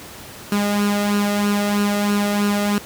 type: tone with flanger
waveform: sawtooth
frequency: 204.8 Hz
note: G#3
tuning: 24 cents flat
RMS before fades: -19 dBFS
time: 0.52-2.78 s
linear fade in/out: 0 ms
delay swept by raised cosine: 0.71 to 1.56 ms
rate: 3.1 Hz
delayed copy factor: +0.6
effects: pink hiss -37 dBFS RMS until 2.85 s + high-pass 80 Hz 12 dB/octave